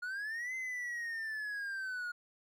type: linear two-way sweep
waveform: triangle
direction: up then down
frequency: 1426 to 2070 to 1426 Hz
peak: -35 dBFS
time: 0.02-2.12 s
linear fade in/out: 10 ms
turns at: 0.55 s
effects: none